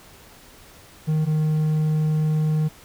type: tone pair in turn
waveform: triangle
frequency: 155.56 / 154.74 Hz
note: D#3 / D#3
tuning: 0 / -9 cents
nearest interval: unison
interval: 9 cents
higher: first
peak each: -16 dBFS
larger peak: neither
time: 1.07-1.26 / 1.26-2.69 s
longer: second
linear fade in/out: 20 ms
effects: pink hiss -48 dBFS RMS until 2.84 s